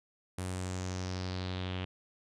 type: tone with low-pass filter sweep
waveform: sawtooth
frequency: 92 Hz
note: F#2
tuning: 9 cents flat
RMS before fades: -37 dBFS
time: 0.38-1.85 s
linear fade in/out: 5 ms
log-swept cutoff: 9900 to 3000 Hz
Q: 3.6
effects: none